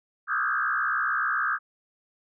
sine tone with frequency modulation, 1418 Hz, F6, 26 cents sharp, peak -23 dBFS, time 0.27-1.59 s, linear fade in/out 50 ms, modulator 63.5 Hz, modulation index 3.7, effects none

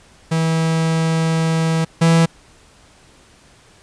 45% pulse tone pair in turn, 162.3 / 165.14 Hz, E3 / E3, -27 / +3 cents, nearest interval unison, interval 30 cents, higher second, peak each -15 / -10 dBFS, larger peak second, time 0.31-1.85 / 2.01-2.26 s, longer first, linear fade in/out 10 ms, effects pink hiss -49 dBFS RMS until 3.82 s + resampled to 22050 Hz

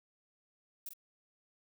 violet noise with echo, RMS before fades -43 dBFS, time 0.86-0.89 s, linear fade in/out 2 ms, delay 45 ms, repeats 1, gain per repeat -7 dB, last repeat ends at 0.935 s, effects none

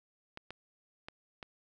clicks, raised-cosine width 0.3 ms, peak -27 dBFS, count 4, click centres 0.374 / 0.506 / 1.085 / 1.428 s, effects none

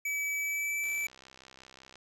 square tone with pitch glide, 2292 to 2317 Hz, D7 to D7, -43 to -24 cents, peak -31 dBFS, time 0.05-1.07 s, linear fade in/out 5 ms, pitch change +19 cents, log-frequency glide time 0.37-0.79 s
click train, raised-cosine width 0.2 ms, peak -34 dBFS, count 74, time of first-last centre 0.84-1.956 s, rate 65.4 Hz
effects none

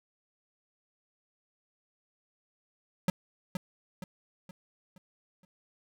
square tone with echo, 183.3 Hz, F#3, 16 cents flat, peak -24 dBFS, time 3.08-3.1 s, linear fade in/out 2 ms, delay 470 ms, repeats 5, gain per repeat -7 dB, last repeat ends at 5.45 s, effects none

